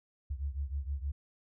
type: beating tone pair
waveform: sine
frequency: 68 / 74.4 Hz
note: C#2 / D2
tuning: -33 / +23 cents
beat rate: 6.4 Hz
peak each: -35 / -38 dBFS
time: 0.3-1.12 s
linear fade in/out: 10 ms
effects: none